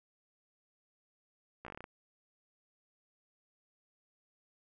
slowing click train, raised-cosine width 0.5 ms, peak -30 dBFS, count 9, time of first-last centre 1.65-1.841 s, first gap 15 ms, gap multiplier 1.13, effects none

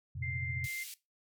sine chord, F suspended fourth, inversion none, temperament equal with one note detuned, 88.22 / 116.54 / 130.81 Hz, F2 / Bb2 / C3, +18 / 0 / 0 cents, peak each -40 / -42 / -40 dBFS, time 0.15-0.67 s, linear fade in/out 10 ms
sine tone, 2093 Hz, C7, in tune, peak -37 dBFS, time 0.22-0.84 s, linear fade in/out 10 ms
white band-pass noise, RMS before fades -46 dBFS, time 0.64-0.94 s, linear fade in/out 2 ms, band 2300 to 15000 Hz, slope 24 dB/octave
effects noise-tail reverb RT60 0.2 s tail -18 dB re dry

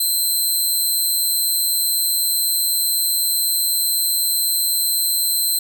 10% pulse tone, 4094 Hz, C8, 38 cents flat, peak -10 dBFS, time 0-5.59 s, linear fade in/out 5 ms, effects none

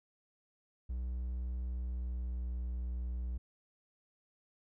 triangle tone with pitch glide, 61.74 to 61 Hz, B1 to B1, 0 to -21 cents, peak -33 dBFS, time 0.89-3.38 s, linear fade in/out 10 ms, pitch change -21 cents, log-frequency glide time 1.64-2.44 s, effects none

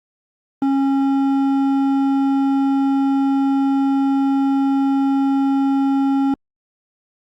sine tone with hard clipping, 273.4 Hz, C#4, 24 cents flat, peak -16 dBFS, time 0.62-6.34 s, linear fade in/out 2 ms, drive 8 dB, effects Opus 32 kbps

